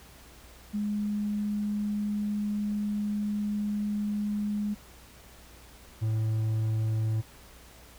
sine / triangle tone pair in turn, 207.7 / 110.03 Hz, G#3 / A2, 0 / 0 cents, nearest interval major seventh, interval 1100 cents, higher first, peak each -27 / -23 dBFS, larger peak second, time 0.73-4.75 / 6.01-7.22 s, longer first, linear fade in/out 20 ms, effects added 60 Hz sine -54 dBFS peak until 7.98 s + pink hiss -53 dBFS RMS until 7.98 s

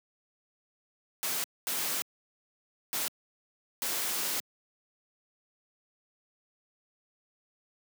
white noise bursts at uneven times, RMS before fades -32 dBFS, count 4, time 1.23-1.44 / 1.67-2.02 / 2.93-3.08 / 3.82-4.4 s, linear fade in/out 0 ms, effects high-pass 200 Hz 12 dB/octave

